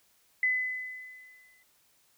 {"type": "tone with exponential decay", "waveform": "sine", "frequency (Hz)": 2014, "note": "B6", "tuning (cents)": 33, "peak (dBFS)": -22, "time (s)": [0.43, 1.63], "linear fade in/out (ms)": 2, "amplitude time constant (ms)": 260, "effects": ["white hiss -67 dBFS RMS until 2.17 s"]}